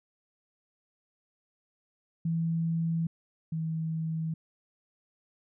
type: tone pair in turn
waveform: sine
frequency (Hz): 164.9 / 160.85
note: E3 / E3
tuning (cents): +1 / -42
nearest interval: unison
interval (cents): 43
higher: first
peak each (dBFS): -26 / -29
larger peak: first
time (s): 2.25-3.07 / 3.52-4.34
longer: neither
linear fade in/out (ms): 5
effects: none